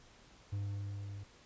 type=tone with level ramp; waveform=triangle; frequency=100.6 Hz; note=G2; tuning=45 cents sharp; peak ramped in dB=-32 to -41 dBFS; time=0.52-1.24 s; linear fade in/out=10 ms; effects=pink hiss -61 dBFS RMS until 1.45 s + resampled to 16000 Hz